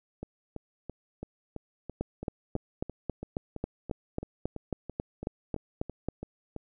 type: two click trains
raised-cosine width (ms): 2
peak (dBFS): -17 / -24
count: 16 / 20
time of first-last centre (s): 2.01-6.086 / 0.23-6.563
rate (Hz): 3.68 / 3
effects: none